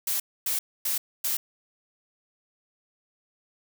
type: noise bursts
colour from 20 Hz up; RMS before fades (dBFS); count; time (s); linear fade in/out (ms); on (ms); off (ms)
blue; -27; 4; 0.07-1.37; 5; 130; 260
effects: none